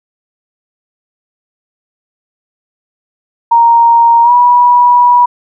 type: tone with pitch glide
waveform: sine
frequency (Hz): 932.3 to 973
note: A#5 to B5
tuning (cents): 0 to -26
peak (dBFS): -3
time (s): 3.51-5.26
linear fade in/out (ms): 10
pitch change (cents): +74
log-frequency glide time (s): 4.23-4.32
effects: none

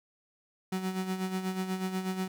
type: tone with tremolo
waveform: 35% pulse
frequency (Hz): 187.3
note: F#3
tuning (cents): +21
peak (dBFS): -27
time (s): 0.72-2.28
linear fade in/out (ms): 5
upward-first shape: sine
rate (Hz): 8.2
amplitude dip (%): 60
effects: none

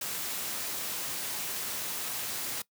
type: noise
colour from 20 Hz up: white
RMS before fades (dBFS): -35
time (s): 0.01-2.62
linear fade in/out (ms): 5
effects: noise-tail reverb RT60 0.1 s tail -20 dB re dry + high-pass 100 Hz 12 dB/octave

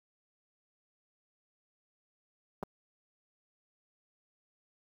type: clicks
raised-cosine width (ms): 1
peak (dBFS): -24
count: 2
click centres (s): 2.628 / 2.633
effects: high-pass 60 Hz 12 dB/octave + 9-bit

